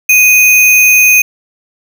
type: tone with sample-and-hold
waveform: sine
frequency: 2490 Hz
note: D#7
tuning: 1 cent sharp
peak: -3 dBFS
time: 0.09-1.22 s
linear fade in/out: 5 ms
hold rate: 8820 Hz
effects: none